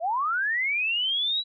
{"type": "linear sweep", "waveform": "sine", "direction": "up", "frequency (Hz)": [622.3, 3951], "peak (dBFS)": -23, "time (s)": [0, 1.44], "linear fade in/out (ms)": 50, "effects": []}